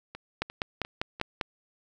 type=two click trains; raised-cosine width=0.3 ms; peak=-24 / -12 dBFS; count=4 / 6; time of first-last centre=0.15-1.199 / 0.42-1.412 s; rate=2.86 / 5.04 Hz; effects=none